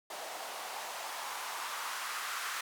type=noise with band-pass filter sweep; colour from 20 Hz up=blue; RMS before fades=-40 dBFS; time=0.1-2.61 s; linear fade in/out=5 ms; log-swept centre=660 to 1300 Hz; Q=2.3; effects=none